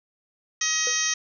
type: harmonic tone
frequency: 633 Hz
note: D#5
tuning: 30 cents sharp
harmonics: 2 / 3 / 4 / 5 / 6 / 7 / 8 / 9 / 10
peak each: -37 / -29 / -34 / -33 / -34 / -38 / -35 / -27 / -27 dBFS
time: 0.61-1.14 s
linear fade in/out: 5 ms
type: tone with exponential decay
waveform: triangle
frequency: 493.9 Hz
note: B4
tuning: in tune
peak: -26 dBFS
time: 0.87-0.99 s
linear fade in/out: 1 ms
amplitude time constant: 25 ms
effects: none